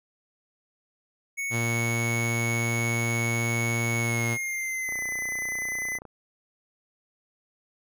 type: tone with pitch glide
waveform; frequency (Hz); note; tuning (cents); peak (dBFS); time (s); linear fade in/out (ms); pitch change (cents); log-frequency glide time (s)
square; 2217 to 2021; C#7 to B6; 0 to +39; -29; 1.37-5.99; 20; -161; 3.98-5
type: tone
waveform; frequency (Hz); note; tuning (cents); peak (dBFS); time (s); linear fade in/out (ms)
sawtooth; 116.54; A#2; 0; -22; 1.5-4.38; 50
type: click train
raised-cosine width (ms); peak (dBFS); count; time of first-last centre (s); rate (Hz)
1; -29; 36; 4.89-6.053; 30.1
effects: none